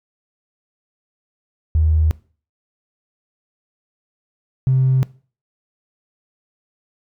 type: tone pair in turn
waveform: triangle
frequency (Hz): 78.7 / 131.1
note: D#2 / C3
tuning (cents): +20 / +4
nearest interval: major sixth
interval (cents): 884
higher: second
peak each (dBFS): -8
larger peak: neither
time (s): 1.75-2.11 / 4.67-5.03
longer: neither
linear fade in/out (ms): 0
effects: noise-tail reverb RT60 0.4 s tail -23 dB re dry + tanh soft clip ceiling -10 dBFS